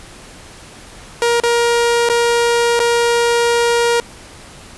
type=tone with dropouts; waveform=sawtooth; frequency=471.9 Hz; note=A#4; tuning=21 cents sharp; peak=-8 dBFS; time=1.22-4 s; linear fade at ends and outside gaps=1 ms; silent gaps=1.401-1.435 / 2.089-2.098 / 2.793-2.8 s; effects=pink hiss -38 dBFS RMS until 4.77 s + resampled to 24000 Hz